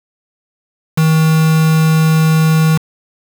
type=tone with quantisation; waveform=triangle; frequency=158.9 Hz; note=D#3; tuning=37 cents sharp; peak=-6 dBFS; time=0.97-2.78 s; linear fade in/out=10 ms; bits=3; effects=none